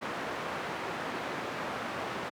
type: low-pass noise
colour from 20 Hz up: white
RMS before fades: -36 dBFS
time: 0.01-2.3 s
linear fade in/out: 20 ms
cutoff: 1400 Hz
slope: 12 dB/octave
effects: high-pass 150 Hz 12 dB/octave